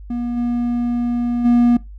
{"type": "tone with level steps", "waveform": "triangle", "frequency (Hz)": 240, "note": "B3", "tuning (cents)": -49, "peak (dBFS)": [-18, -15, -8], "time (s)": [0.1, 1.77], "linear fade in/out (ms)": 5, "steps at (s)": [0.36, 1.44], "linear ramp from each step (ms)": 20, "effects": ["noise-tail reverb RT60 0.2 s tail -20 dB re dry", "added 50 Hz sine -33 dBFS peak until 1.98 s"]}